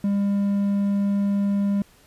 triangle tone, 200.6 Hz, G3, 40 cents sharp, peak -17 dBFS, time 0.04-1.82 s, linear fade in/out 2 ms, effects pink hiss -55 dBFS RMS until 2.06 s + resampled to 32000 Hz

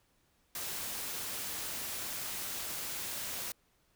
white noise, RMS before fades -39 dBFS, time 0.55-3.52 s, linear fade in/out 2 ms, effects pink hiss -72 dBFS RMS until 3.95 s

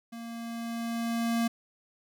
square tone with level ramp, 231.7 Hz, A#3, 10 cents flat, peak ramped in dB -40 to -25 dBFS, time 0.12-1.48 s, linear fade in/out 10 ms, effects none

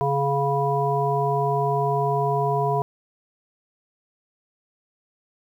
harmonic tone, 140 Hz, C#3, 18 cents sharp, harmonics 1 / 3 / 5 / 7, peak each -25 / -25 / -25 / -25 dBFS, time 0.01-2.82 s, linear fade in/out 0 ms, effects 9-bit

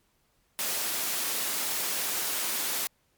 white high-pass noise, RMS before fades -30 dBFS, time 0.59-2.87 s, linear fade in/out 0 ms, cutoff 210 Hz, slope 12 dB/octave, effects pink hiss -70 dBFS RMS until 3.17 s + MP3 96 kbps

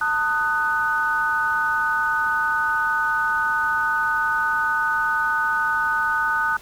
sine chord, D# diminished, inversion second, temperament just, 896 / 1244.5 / 1493.4 Hz, A5 / D#6 / F#6, +31 / 0 / +16 cents, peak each -26 / -24 / -21 dBFS, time 0.01-6.57 s, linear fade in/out 5 ms, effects pink hiss -45 dBFS RMS until 6.61 s

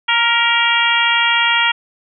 harmonic tone with a mistuned harmonic, 466.2 Hz, A#4, in tune, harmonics 2 / 3 / 4 / 5 / 6 / 7, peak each -19 / -19 / -19 / -19 / -19 / -19 dBFS, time 0.08-1.72 s, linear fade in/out 10 ms, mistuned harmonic 4, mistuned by +30 cents, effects none

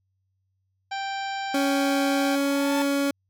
harmonic tone, 784 Hz, G5, in tune, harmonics 1 / 2 / 3 / 4 / 5 / 6 / 7 / 9, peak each -29 / -35 / -39 / -41 / -43 / -45 / -46 / -48 dBFS, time 0.91-2.36 s, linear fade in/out 10 ms
30% pulse tone with pitch glide, 278.6 to 280.4 Hz, C#4 to C#4, +9 to +20 cents, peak -19 dBFS, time 1.54-3.11 s, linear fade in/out 5 ms, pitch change +11 cents, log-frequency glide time 2.07-2.79 s
40% pulse tone with exponential growth, 880 Hz, A5, in tune, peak -25 dBFS, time 2.08-2.82 s, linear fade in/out 0 ms, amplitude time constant 160 ms
effects added 95 Hz sine -70 dBFS peak until 3.29 s

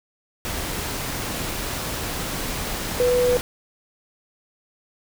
sine tone in noise, 493.9 Hz, B4, in tune, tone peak -16 dBFS, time 3-3.37 s, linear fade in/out 0 ms, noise pink, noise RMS -28 dBFS, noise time 0.45-3.41 s, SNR +9 dB, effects none

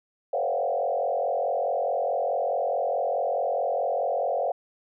sine tone with frequency modulation, 622.3 Hz, D#5, in tune, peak -23 dBFS, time 0.33-4.52 s, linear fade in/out 5 ms, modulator 44.7 Hz, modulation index 2.9, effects none

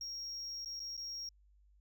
sine tone with dropouts, 5588 Hz, F8, in tune, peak -38 dBFS, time 0.01-1.29 s, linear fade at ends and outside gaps 2 ms, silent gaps 0.648-0.658 / 0.795-0.801 / 0.968-0.976 s, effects tanh soft clip ceiling -39 dBFS + added 50 Hz sine -63 dBFS peak until 1.8 s

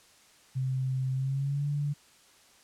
sine tone with pitch glide, 130.81 to 145.14 Hz, C3 to D3, 0 to -20 cents, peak -27 dBFS, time 0.55-1.94 s, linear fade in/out 20 ms, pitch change +180 cents, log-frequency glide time 1.13-1.68 s, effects white hiss -59 dBFS RMS until 2.63 s + low-pass 9000 Hz 12 dB/octave

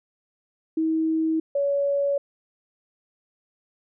sine tone pair in turn, 320 / 563.8 Hz, D#4 / C#5, +49 / +29 cents, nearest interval minor seventh, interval 980 cents, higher second, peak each -20 dBFS, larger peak neither, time 0.77-1.4 / 1.55-2.18 s, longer neither, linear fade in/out 5 ms, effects none

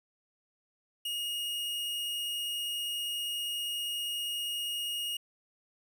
45% pulse tone, 2865 Hz, F7, 44 cents sharp, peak -32 dBFS, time 1.05-5.17 s, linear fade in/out 5 ms, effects none

